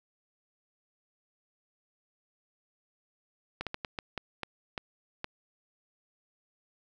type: slowing click train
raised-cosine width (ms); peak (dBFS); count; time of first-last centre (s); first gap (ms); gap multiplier
0.3; -18; 9; 3.61-5.244; 57; 1.35
effects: none